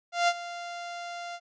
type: tone with ADSR envelope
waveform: sawtooth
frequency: 695 Hz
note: F5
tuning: 9 cents flat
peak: -16 dBFS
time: 0.12-1.4 s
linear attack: 160 ms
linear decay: 50 ms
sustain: -16 dB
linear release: 53 ms
effects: resampled to 16000 Hz